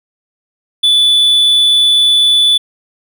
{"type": "tone", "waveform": "triangle", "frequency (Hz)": 3472, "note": "A7", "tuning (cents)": -24, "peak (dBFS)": -5, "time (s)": [0.83, 2.58], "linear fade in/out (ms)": 10, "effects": []}